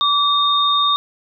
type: tone pair together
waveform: sine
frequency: 1157 / 3673 Hz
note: D6 / A#7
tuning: -26 / -26 cents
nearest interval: octave + minor sixth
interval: 2000 cents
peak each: -16 dBFS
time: 0.01-0.96 s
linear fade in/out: 0 ms
effects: none